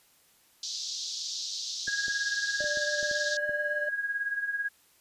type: band-pass noise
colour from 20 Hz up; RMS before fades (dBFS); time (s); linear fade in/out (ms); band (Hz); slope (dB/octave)
pink; -36; 0.63-3.37; 2; 3700 to 6400; 48
type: tone with tremolo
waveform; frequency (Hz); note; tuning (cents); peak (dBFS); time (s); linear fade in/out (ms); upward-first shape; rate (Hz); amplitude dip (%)
sine; 1644; G#6; -18; -26; 1.87-4.69; 10; sine; 18; 65
type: clicks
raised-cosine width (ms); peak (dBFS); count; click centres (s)
2; -33; 8; 1.88 / 2.082 / 2.607 / 2.642 / 2.773 / 3.029 / 3.113 / 3.494
type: tone with vibrato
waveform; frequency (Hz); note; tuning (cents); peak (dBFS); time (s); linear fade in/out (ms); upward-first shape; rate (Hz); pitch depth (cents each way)
triangle; 593; D5; +17; -31; 2.6-3.89; 5; triangle; 7.2; 14
effects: white hiss -63 dBFS RMS until 5 s + resampled to 32000 Hz